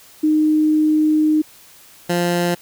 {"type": "tone pair in turn", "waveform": ["sine", "15% pulse"], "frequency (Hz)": [307.9, 174.51], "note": ["D#4", "F3"], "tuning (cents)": [-18, -1], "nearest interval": "minor seventh", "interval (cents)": 983, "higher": "first", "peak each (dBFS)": [-12, -10], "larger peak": "second", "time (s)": [[0.23, 1.42], [2.09, 2.55]], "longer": "first", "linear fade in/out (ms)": 10, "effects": ["white hiss -46 dBFS RMS until 2.61 s"]}